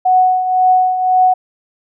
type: tone with tremolo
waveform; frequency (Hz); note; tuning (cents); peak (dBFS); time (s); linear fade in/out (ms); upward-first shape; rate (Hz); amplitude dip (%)
sine; 740; F#5; 0; -6; 0.05-1.34; 10; triangle; 1.9; 65
effects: none